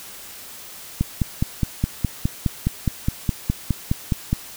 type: click train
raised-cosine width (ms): 5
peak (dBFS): -6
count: 17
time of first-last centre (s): 1.01-4.33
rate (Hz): 4.82
effects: white hiss -39 dBFS RMS until 4.56 s